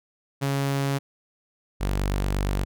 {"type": "tone pair in turn", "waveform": "sawtooth", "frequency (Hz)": [138.59, 48.52], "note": ["C#3", "G1"], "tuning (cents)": [0, -17], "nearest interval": "octave + tritone", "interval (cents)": 1817, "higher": "first", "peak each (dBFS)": -19, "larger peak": "neither", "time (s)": [[0.41, 0.99], [1.8, 2.65]], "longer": "second", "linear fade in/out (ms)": 20, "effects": []}